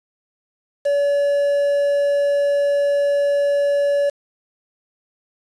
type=tone with quantisation; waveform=triangle; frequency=570 Hz; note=C#5; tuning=48 cents sharp; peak=-13 dBFS; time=0.85-4.1 s; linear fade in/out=10 ms; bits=6; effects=resampled to 22050 Hz